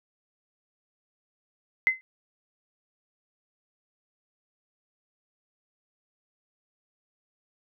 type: tone with exponential decay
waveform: sine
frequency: 2055 Hz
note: C7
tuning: 32 cents flat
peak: -14 dBFS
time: 1.87-2.01 s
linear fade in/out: 0 ms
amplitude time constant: 29 ms
effects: none